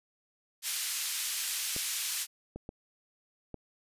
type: band-pass noise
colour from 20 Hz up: white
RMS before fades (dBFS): -34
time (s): 0.62-2.27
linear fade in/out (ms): 50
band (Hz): 2100 to 12000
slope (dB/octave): 12
type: clicks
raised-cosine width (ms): 2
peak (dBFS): -27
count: 4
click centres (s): 1.764 / 2.56 / 2.691 / 3.543
effects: resampled to 32000 Hz